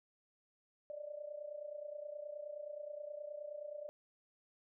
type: tone with amplitude modulation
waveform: sine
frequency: 592 Hz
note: D5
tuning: 14 cents sharp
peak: -40 dBFS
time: 0.9-3.89 s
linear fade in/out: 0 ms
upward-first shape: sine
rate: 29.5 Hz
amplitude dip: 75%
effects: none